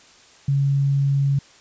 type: tone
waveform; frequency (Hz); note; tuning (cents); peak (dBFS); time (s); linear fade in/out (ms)
sine; 139.2; C#3; +8; -16; 0.48-1.39; 5
effects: white hiss -50 dBFS RMS until 1.6 s + resampled to 16000 Hz

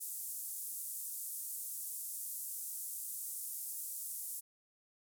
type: band-pass noise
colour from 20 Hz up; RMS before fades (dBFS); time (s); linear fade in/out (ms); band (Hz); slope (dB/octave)
pink; -43; 0-4.41; 20; 8700 to 15000; 24
effects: none

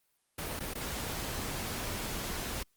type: noise with dropouts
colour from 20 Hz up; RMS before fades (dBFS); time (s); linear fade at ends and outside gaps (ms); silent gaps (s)
pink; -37; 0.38-2.63; 5; 0.594-0.603 / 0.737-0.752
effects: white hiss -75 dBFS RMS until 2.76 s + Opus 32 kbps

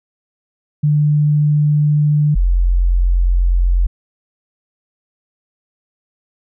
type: tone pair in turn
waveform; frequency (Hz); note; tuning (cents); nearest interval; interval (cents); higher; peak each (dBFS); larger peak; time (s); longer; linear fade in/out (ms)
sine; 148.8 / 44.19; D3 / F1; +23 / +21; octave + major sixth; 2102; first; -10; neither; 0.83-2.35 / 2.35-3.87; neither; 10
effects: none

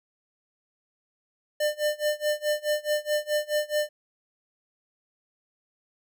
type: tone with tremolo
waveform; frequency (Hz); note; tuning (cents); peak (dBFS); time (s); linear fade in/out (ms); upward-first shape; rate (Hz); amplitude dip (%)
square; 599; D5; +34; -22; 1.6-3.89; 5; sine; 4.7; 95
effects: none

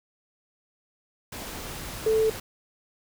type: tone in noise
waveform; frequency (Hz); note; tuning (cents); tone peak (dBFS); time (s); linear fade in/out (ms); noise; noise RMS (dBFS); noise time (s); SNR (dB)
sine; 440; A4; 0; -19; 2.06-2.3; 5; pink; -37; 1.32-2.4; +15
effects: none

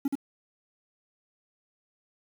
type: tone with echo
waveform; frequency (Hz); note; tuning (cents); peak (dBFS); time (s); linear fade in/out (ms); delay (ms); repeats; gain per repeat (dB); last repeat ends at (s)
triangle; 277.2; C#4; 0; -21; 0.05-0.08; 5; 74; 1; -2; 0.154
effects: 8-bit

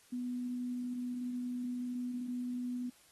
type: tone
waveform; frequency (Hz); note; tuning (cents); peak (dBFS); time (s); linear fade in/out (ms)
sine; 246.9; B3; 0; -35; 0.12-2.9; 10
effects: white hiss -64 dBFS RMS until 3.11 s + AAC 32 kbps

